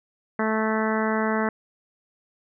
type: harmonic tone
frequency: 218.8 Hz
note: A3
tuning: 9 cents flat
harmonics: 1 / 2 / 3 / 4 / 5 / 6 / 7 / 8 / 9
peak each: -25 / -28 / -30 / -31 / -32 / -33 / -33 / -34 / -35 dBFS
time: 0.39-1.49 s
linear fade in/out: 2 ms
effects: none